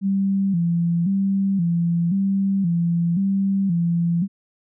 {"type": "tone with vibrato", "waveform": "sine", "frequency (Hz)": 182.3, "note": "F#3", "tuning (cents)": -25, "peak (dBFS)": -17, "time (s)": [0.01, 4.28], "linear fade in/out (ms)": 50, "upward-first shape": "square", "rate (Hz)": 0.95, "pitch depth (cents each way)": 120, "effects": []}